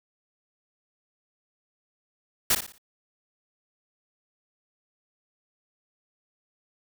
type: noise with echo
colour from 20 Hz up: white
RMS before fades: -21 dBFS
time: 2.5-2.55 s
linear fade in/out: 5 ms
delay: 58 ms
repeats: 4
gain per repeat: -9 dB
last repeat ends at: 2.782 s
effects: none